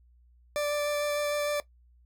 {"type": "tone with vibrato", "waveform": "40% pulse", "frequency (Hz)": 587.3, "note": "D5", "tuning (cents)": 0, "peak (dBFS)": -26, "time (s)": [0.56, 1.6], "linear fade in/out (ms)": 0, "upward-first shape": "sine", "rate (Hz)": 6.6, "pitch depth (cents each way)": 9, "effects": ["noise-tail reverb RT60 0.1 s tail -17 dB re dry", "added 60 Hz sine -57 dBFS peak until 2.05 s"]}